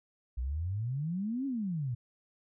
sine exponential two-way sweep, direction up then down, 58.27 to 281.3 to 114.7 Hz, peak -31 dBFS, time 0.37-1.95 s, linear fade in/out 10 ms, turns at 1.46 s, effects none

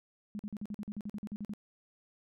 sine tone bursts, 207.7 Hz, G#3, in tune, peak -36 dBFS, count 14, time 0.35-1.536 s, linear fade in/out 0 ms, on 42 ms, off 46 ms, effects none

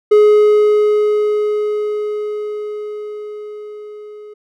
triangle tone with level ramp, 420.8 Hz, G#4, 23 cents sharp, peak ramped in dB -3 to -30 dBFS, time 0.11-4.34 s, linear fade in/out 10 ms, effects none

